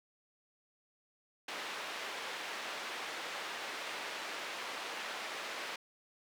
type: band-pass noise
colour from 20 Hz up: white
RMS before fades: -42 dBFS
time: 1.48-5.76 s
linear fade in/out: 5 ms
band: 400 to 2800 Hz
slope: 12 dB/octave
effects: none